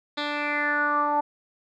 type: tone with low-pass filter sweep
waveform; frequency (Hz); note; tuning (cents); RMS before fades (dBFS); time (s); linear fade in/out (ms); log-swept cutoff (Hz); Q
10% pulse; 293.7; D4; 0; -25; 0.17-1.21; 10; 3600 to 870; 5.9
effects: none